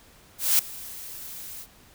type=noise with ADSR envelope; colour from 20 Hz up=blue; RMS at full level=-18 dBFS; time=0.38-1.67 s; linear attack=210 ms; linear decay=4 ms; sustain=-21 dB; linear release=62 ms; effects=pink hiss -54 dBFS RMS until 1.94 s